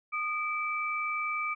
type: tone pair together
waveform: sine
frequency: 1229 / 2320 Hz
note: D#6 / D7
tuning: -22 / -22 cents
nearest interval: major seventh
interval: 1100 cents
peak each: -32 / -32 dBFS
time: 0.12-1.55 s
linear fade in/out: 20 ms
effects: none